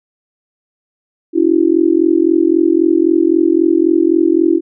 sine tone with amplitude modulation, 332.3 Hz, E4, 14 cents sharp, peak -4 dBFS, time 1.33-4.61 s, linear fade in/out 50 ms, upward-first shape sine, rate 43.8 Hz, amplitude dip 100%, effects none

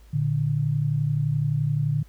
sine tone pair together, 116.2 / 147.85 Hz, A#2 / D3, -5 / +12 cents, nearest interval major third, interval 417 cents, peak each -26 / -22 dBFS, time 0.13-2.03 s, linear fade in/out 10 ms, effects added 54 Hz sine -47 dBFS peak until 2.08 s + pink hiss -60 dBFS RMS until 2.08 s

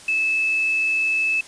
sine tone with quantisation, 2613 Hz, E7, 16 cents flat, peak -18 dBFS, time 0.08-1.41 s, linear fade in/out 5 ms, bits 6, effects white hiss -43 dBFS RMS until 1.47 s + resampled to 22050 Hz

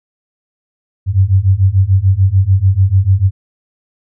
sine beating tone pair, 92.5 / 99.3 Hz, F#2 / G2, 0 / +23 cents, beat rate 6.8 Hz, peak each -11 / -10 dBFS, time 1.06-3.31 s, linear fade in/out 50 ms, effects none

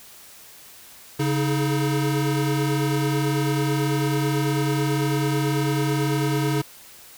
square tone cluster, 139.5 / 314.3 / 427.6 Hz, C#3 / D#4 / A4, +11 / +18 / -49 cents, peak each -23 / -26 / -31 dBFS, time 1.19-6.62 s, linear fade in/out 10 ms, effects white hiss -46 dBFS RMS until 7.17 s

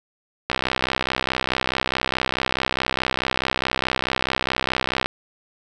click train, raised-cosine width 0.3 ms, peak -4 dBFS, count 296, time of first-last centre 0.5-5.06 s, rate 64.7 Hz, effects none

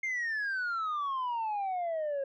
sine exponential sweep, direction down, 2135 to 540 Hz, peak -28 dBFS, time 0.03-2.24 s, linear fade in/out 5 ms, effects tanh soft clip ceiling -29 dBFS

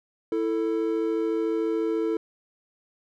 triangle tone pair together, 329.6 / 443.5 Hz, E4 / A4, 0 / +14 cents, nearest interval perfect fourth, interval 514 cents, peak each -24 dBFS, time 0.32-2.17 s, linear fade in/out 2 ms, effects none

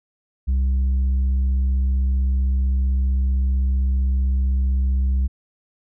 triangle tone with tanh clipping, 65.4 Hz, C2, in tune, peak -17 dBFS, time 0.47-5.28 s, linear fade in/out 20 ms, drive 8 dB, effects none

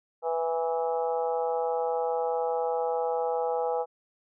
harmonic tone with a mistuned harmonic, 164.81 Hz, E3, in tune, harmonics 3 / 4 / 5 / 6 / 7 / 8, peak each -28 / -34 / -30 / -43 / -45 / -43 dBFS, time 0.22-3.86 s, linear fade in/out 50 ms, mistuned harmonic 8, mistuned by -21 cents, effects none

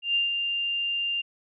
sine tone with ADSR envelope, 2794 Hz, F7, in tune, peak -20 dBFS, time 0.02-1.22 s, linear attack 130 ms, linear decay 150 ms, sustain -5 dB, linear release 16 ms, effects none

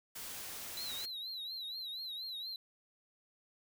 white noise, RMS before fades -45 dBFS, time 0.15-1.06 s, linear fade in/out 10 ms
triangle tone with vibrato, 3977 Hz, B7, 11 cents sharp, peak -39 dBFS, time 0.77-2.56 s, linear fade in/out 2 ms, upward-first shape triangle, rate 4.2 Hz, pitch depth 130 cents each way
effects none

